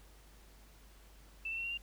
sine tone with pitch steps, 2656 / 2688 / 2721 / 2754 / 2788 Hz, E7 / E7 / F7 / F7 / F7, +12 / +33 / -46 / -25 / -4 cents, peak -36 dBFS, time 1.45-1.775 s, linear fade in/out 5 ms, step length 65 ms, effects added 50 Hz sine -57 dBFS peak until 1.82 s + pink hiss -63 dBFS RMS until 1.82 s

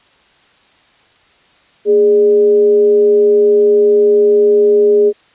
sine tone with frequency modulation, 413.8 Hz, G#4, 6 cents flat, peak -6 dBFS, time 1.85-5.13 s, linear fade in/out 50 ms, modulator 182 Hz, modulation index 0.24, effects white hiss -50 dBFS RMS until 5.34 s + resampled to 8000 Hz

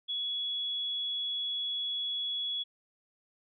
sine tone, 3375 Hz, G#7, 27 cents sharp, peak -31 dBFS, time 0.08-2.64 s, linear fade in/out 20 ms, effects none

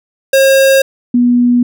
square / sine tone pair in turn, 539 / 243.4 Hz, C#5 / B3, -49 / -25 cents, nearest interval octave + major second, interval 1376 cents, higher first, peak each -6 / -6 dBFS, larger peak neither, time 0.33-0.82 / 1.14-1.63 s, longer neither, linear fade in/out 5 ms, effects none

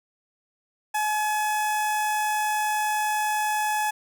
sawtooth tone with notch filter, 850 Hz, G#5, 40 cents sharp, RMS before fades -25 dBFS, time 0.94-3.91 s, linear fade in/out 10 ms, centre 4100 Hz, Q 1.7, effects none

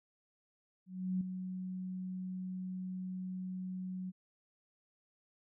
sine tone with ADSR envelope, 185 Hz, F#3, in tune, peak -30 dBFS, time 0.86-4.12 s, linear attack 350 ms, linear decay 4 ms, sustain -8 dB, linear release 32 ms, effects none

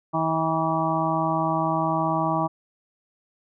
harmonic tone with a mistuned harmonic, 160.9 Hz, E3, 42 cents flat, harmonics 1 / 2 / 4 / 5 / 6 / 7, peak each -28 / -28 / -28 / -28 / -28 / -28 dBFS, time 0.13-2.48 s, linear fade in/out 20 ms, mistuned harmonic 7, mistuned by +28 cents, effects none

